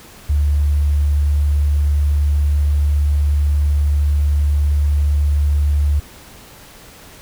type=tone with sample-and-hold; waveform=sine; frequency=72.9 Hz; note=D2; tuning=12 cents flat; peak=-12 dBFS; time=0.29-6 s; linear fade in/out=10 ms; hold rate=11025 Hz; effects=pink hiss -41 dBFS RMS until 7.21 s